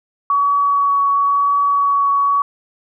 sine tone with vibrato, 1129 Hz, C#6, 31 cents sharp, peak -12 dBFS, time 0.3-2.42 s, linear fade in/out 2 ms, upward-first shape triangle, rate 0.97 Hz, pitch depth 11 cents each way, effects none

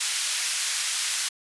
white band-pass noise, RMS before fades -27 dBFS, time 0-1.29 s, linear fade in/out 10 ms, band 1700 to 9600 Hz, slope 12 dB/octave, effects resampled to 24000 Hz

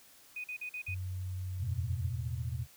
sine tone bursts, 2489 Hz, D#7, in tune, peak -37 dBFS, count 5, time 0.36-0.945 s, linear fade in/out 5 ms, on 81 ms, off 45 ms
sine tone with pitch glide, 92.5 to 90.02 Hz, F#2 to F#2, 0 to -47 cents, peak -35 dBFS, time 0.88-2.16 s, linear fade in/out 10 ms, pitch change -47 cents, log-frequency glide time 1.73-1.97 s
sine chord, E suspended fourth, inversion none, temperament equal with one note detuned, 82.41 / 110 / 124.55 Hz, E2 / A2 / B2, 0 / 0 / +15 cents, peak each -38 / -39 / -37 dBFS, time 1.58-2.67 s, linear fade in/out 50 ms
effects white hiss -59 dBFS RMS until 2.76 s

